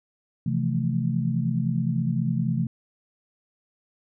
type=chord; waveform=sine; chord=F major seventh; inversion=second; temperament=equal; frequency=130.81 / 164.81 / 174.61 / 220 Hz; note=C3 / E3 / F3 / A3; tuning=0 / 0 / 0 / 0 cents; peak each=-26 / -27 / -30 / -28 dBFS; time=0.46-2.67 s; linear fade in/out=5 ms; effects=none